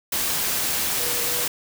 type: tone in noise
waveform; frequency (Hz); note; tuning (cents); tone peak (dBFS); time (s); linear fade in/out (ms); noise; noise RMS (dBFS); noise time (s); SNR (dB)
sine; 484.2; B4; -34; -34; 0.99-1.45; 5; white; -24; 0.12-1.48; -13
effects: none